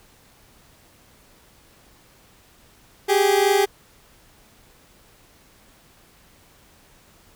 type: tone pair together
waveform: 30% pulse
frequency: 388.4 / 411.5 Hz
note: G4 / G#4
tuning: -16 / -16 cents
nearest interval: minor second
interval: 100 cents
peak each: -16 / -16 dBFS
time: 3.08-3.66 s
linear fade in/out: 20 ms
effects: pink hiss -54 dBFS RMS until 7.35 s